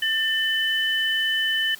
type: tone pair together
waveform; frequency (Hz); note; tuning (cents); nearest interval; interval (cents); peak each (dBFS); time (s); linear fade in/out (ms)
sine; 1789 / 3012; A6 / F#7; +28 / +30; major sixth; 902; -23; 0.02-1.75; 5
effects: white hiss -45 dBFS RMS until 1.79 s

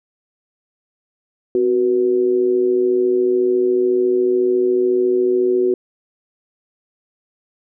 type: tone with amplitude modulation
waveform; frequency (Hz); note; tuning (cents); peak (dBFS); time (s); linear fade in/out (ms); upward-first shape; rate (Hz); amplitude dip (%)
sine; 370; F#4; 0; -10; 1.55-5.74; 2; sine; 114; 65
effects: none

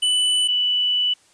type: tone pair in turn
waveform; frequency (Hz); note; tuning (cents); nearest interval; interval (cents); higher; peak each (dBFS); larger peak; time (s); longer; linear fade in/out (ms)
square / sine; 2984 / 2970; F#7 / F#7; +14 / +6; unison; 8; first; -17; neither; 0.02-0.48 / 0.48-1.14; second; 10
effects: white hiss -56 dBFS RMS until 1.33 s + resampled to 22050 Hz

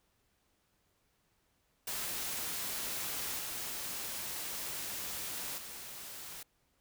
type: noise with level steps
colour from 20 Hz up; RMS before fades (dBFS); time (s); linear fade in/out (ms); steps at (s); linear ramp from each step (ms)
white; -38 / -40 / -46; 1.87-6.43; 5; 3.39 / 5.58; 2
effects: pink hiss -75 dBFS RMS until 6.8 s

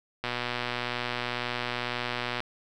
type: click train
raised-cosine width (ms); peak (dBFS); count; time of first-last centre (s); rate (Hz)
0.3; -14; 265; 0.24-2.404; 122
effects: none

